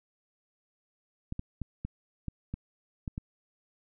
clicks, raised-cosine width 5 ms, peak -22 dBFS, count 8, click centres 1.324 / 1.394 / 1.617 / 1.85 / 2.283 / 2.54 / 3.078 / 3.179 s, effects none

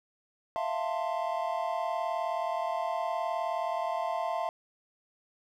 triangle chord, F major seventh, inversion third, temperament equal with one note detuned, 659.3 / 698.5 / 890.2 / 1046.5 Hz, E5 / F5 / A5 / C6, 0 / 0 / +20 / 0 cents, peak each -32 / -32 / -34 / -35 dBFS, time 0.56-4.49 s, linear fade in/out 0 ms, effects none

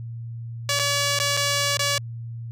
5% pulse tone with dropouts, 570 Hz, C#5, 48 cents sharp, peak -9 dBFS, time 0.69-1.98 s, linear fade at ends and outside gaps 1 ms, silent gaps 0.791-0.796 / 1.189-1.199 / 1.368-1.373 / 1.771-1.793 s, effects added 116 Hz sine -31 dBFS peak until 2.51 s + resampled to 32000 Hz

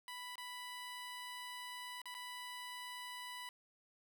15% pulse tone with dropouts, 989 Hz, B5, 2 cents sharp, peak -39 dBFS, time 0.08-3.49 s, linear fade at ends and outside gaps 1 ms, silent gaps 0.356-0.38 / 2.017-2.056 / 2.143-2.149 s, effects none

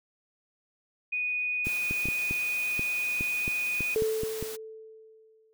sine tone, 2477 Hz, D#7, 8 cents flat, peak -27 dBFS, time 1.12-3.95 s, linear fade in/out 10 ms
white high-pass noise, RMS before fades -41 dBFS, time 1.64-4.57 s, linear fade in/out 20 ms, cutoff 150 Hz, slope 12 dB/octave
clicks, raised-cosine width 3 ms, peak -21 dBFS, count 12, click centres 1.67 / 1.91 / 2.056 / 2.086 / 2.31 / 2.794 / 3.209 / 3.479 / 3.807 / 4.022 / 4.234 / 4.426 s
sine tone with exponential decay, 440 Hz, A4, in tune, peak -22 dBFS, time 3.96-5.53 s, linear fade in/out 0 ms, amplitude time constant 340 ms
effects none

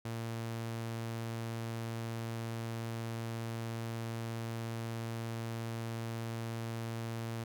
sawtooth tone, 114.6 Hz, A#2, 29 cents flat, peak -33 dBFS, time 0.05-7.44 s, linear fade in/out 5 ms, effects none

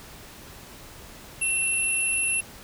sine tone pair together, 2706 / 10824 Hz, E7 / E9, +45 / +45 cents, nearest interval 2 octaves, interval 2400 cents, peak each -25 dBFS, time 1.41-2.41 s, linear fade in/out 10 ms, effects pink hiss -45 dBFS RMS until 2.63 s

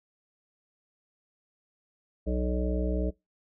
harmonic tone, 61.74 Hz, B1, in tune, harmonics 1 / 3 / 5 / 7 / 9 / 10, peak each -28 / -33 / -35 / -36 / -38 / -38 dBFS, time 2.26-3.11 s, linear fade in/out 20 ms, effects noise-tail reverb RT60 0.2 s tail -23 dB re dry

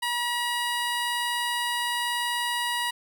15% pulse tone, 961 Hz, B5, 48 cents flat, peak -19 dBFS, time 0.02-2.91 s, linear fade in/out 10 ms, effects none

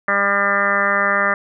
harmonic tone, 200.2 Hz, G3, 37 cents sharp, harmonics 1 / 2 / 3 / 4 / 5 / 6 / 7 / 8 / 9 / 10, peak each -29 / -31 / -23 / -30 / -30 / -20 / -23 / -24 / -20 / -25 dBFS, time 0.08-1.34 s, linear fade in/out 2 ms, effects none

